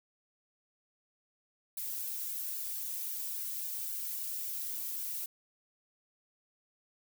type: noise with flanger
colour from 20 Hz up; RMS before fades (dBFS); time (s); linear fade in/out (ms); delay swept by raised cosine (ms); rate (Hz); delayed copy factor
violet; -38; 1.77-5.26; 5; 1.5 to 2.44; 3.7; -0.8
effects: none